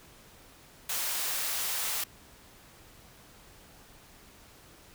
white high-pass noise, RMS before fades -32 dBFS, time 0.89-2.04 s, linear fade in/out 5 ms, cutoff 590 Hz, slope 12 dB/octave, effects pink hiss -55 dBFS RMS until 4.94 s

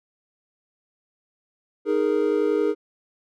triangle chord, D# suspended fourth, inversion none, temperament equal, 311.1 / 415.3 / 466.2 Hz, D#4 / G#4 / A#4, 0 / 0 / 0 cents, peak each -23 / -20 / -22 dBFS, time 1.85-2.75 s, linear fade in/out 50 ms, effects none

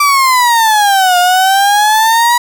35% pulse exponential two-way sweep, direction down then up, 1174.7 to 709 to 971 Hz, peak -5 dBFS, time 0-2.38 s, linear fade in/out 5 ms, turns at 1.18 s, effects none

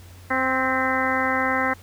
harmonic tone with a mistuned harmonic, 261.6 Hz, C4, in tune, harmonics 1 / 2 / 3 / 4 / 5 / 6 / 7 / 8, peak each -28 / -28 / -28 / -28 / -28 / -28 / -28 / -28 dBFS, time 0.3-1.74 s, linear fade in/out 10 ms, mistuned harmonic 8, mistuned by -52 cents, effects added 90 Hz sine -43 dBFS peak until 1.82 s + pink hiss -50 dBFS RMS until 1.82 s

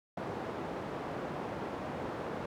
white band-pass noise, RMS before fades -39 dBFS, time 0.17-2.46 s, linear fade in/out 5 ms, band 100 to 750 Hz, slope 12 dB/octave, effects none

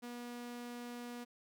sawtooth tone, 241.4 Hz, B3, 39 cents flat, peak -40 dBFS, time 0.02-1.25 s, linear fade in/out 20 ms, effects none

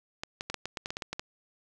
clicks, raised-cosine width 0.2 ms, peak -17 dBFS, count 12, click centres 0.235 / 0.409 / 0.5 / 0.543 / 0.656 / 0.772 / 0.859 / 0.905 / 0.969 / 1.022 / 1.13 / 1.195 s, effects none

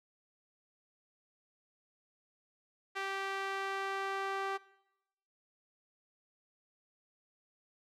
sawtooth tone with band-pass filter sweep, 390 Hz, G4, 9 cents flat, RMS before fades -37 dBFS, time 2.95-4.58 s, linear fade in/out 20 ms, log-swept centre 1800 to 1200 Hz, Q 1.1, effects noise-tail reverb RT60 0.9 s tail -21 dB re dry

